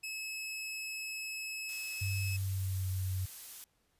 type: tone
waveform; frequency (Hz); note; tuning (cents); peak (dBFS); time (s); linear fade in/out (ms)
sawtooth; 2586; E7; -34; -35; 0.03-2.37; 10
type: noise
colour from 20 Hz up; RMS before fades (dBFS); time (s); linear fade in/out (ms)
blue; -46; 1.69-3.64; 0
type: tone with pitch glide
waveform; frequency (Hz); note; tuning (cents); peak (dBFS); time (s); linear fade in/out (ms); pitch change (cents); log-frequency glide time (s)
sine; 98 to 93.47; G2 to F#2; 0 to +18; -32; 2.01-3.26; 10; -82; 2.19-2.88
effects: pink hiss -75 dBFS RMS until 3.99 s + resampled to 32000 Hz